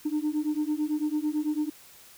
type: beating tone pair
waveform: sine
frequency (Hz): 298.1 / 307.1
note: D4 / D#4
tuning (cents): +26 / -23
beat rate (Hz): 9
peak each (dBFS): -27 / -27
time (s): 0.05-1.7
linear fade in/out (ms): 10
effects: tanh soft clip ceiling -21 dBFS + white hiss -52 dBFS RMS until 2.17 s